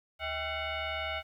sine tone with frequency modulation, 789 Hz, G5, 11 cents sharp, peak -32 dBFS, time 0.19-1.23 s, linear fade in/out 50 ms, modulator 715 Hz, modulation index 3.2, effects 11-bit

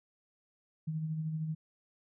sine tone with tremolo, 157.5 Hz, D#3, 21 cents sharp, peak -31 dBFS, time 0.87-1.55 s, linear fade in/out 10 ms, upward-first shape sine, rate 13 Hz, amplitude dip 40%, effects none

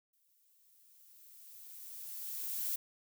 violet noise with exponential growth, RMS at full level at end -35 dBFS, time 0.13-2.76 s, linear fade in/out 5 ms, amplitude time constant 570 ms, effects none

